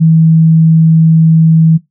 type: tone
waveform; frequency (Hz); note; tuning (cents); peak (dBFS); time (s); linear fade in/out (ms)
sine; 161.5; E3; -35; -3; 0-1.78; 20
effects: noise-tail reverb RT60 0.2 s tail -21 dB re dry